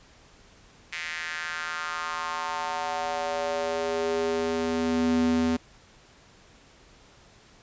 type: tone with high-pass filter sweep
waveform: square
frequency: 82 Hz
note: E2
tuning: 9 cents flat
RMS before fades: -28 dBFS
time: 0.92-5.57 s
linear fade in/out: 10 ms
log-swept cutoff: 2100 to 200 Hz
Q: 3.2
effects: pink hiss -55 dBFS RMS until 7.62 s + resampled to 16000 Hz